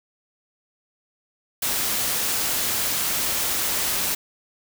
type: noise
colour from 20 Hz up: white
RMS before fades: -24 dBFS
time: 1.62-4.15 s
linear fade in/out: 5 ms
effects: none